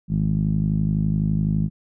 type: tone with low-pass filter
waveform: 10% pulse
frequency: 51.91 Hz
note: G#1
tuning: in tune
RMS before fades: -21 dBFS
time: 0.08-1.7 s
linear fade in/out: 50 ms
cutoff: 180 Hz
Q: 4.1
effects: none